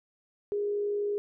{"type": "tone with frequency modulation", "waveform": "sine", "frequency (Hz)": 410.8, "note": "G#4", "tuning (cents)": -19, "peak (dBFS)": -27, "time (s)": [0.52, 1.18], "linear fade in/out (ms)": 0, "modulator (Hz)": 52.1, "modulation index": 0.21, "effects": []}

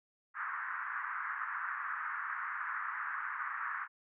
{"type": "band-pass noise", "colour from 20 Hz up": "pink", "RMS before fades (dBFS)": -39, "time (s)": [0.34, 3.88], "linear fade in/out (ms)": 50, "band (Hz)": [1100, 1800], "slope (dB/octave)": 48, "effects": []}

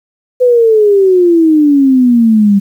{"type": "exponential sweep", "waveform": "sine", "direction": "down", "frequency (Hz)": [507, 196], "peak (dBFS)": -4, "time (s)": [0.4, 2.6], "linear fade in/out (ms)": 20, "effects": ["7-bit"]}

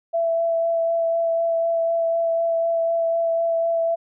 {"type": "tone with vibrato", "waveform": "sine", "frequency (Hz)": 666, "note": "E5", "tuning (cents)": 18, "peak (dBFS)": -18, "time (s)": [0.13, 3.96], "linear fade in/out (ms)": 20, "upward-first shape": "sine", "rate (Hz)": 4, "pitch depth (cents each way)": 11, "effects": []}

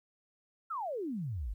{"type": "exponential sweep", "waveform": "sine", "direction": "down", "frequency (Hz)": [1396.9, 44.87], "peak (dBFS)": -34, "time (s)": [0.7, 1.54], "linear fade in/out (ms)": 10, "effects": ["12-bit"]}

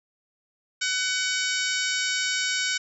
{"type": "harmonic tone with a mistuned harmonic", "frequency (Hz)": 751, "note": "F#5", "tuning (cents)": 26, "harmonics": [2, 3, 4, 5, 6, 7, 8, 9, 10], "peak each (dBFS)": [-29, -31, -32, -33, -34, -34, -35, -36, -36], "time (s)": [0.81, 2.78], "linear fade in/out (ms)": 10, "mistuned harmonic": 8, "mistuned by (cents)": -70, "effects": []}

